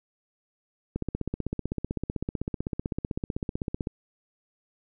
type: click train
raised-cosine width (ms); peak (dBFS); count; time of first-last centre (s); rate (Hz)
3; -16; 47; 0.96-3.871; 15.8
effects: none